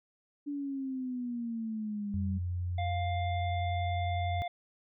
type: exponential sweep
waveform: sine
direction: down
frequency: 290.9 to 190.1 Hz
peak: -33 dBFS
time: 0.46-2.39 s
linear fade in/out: 20 ms
type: tone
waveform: sine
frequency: 88.9 Hz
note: F2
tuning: 31 cents sharp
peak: -31 dBFS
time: 2.14-4.42 s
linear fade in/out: 0 ms
type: harmonic tone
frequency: 701 Hz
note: F5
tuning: 6 cents sharp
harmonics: 1 / 3 / 5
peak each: -33 / -43 / -47 dBFS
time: 2.78-4.48 s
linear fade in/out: 5 ms
effects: none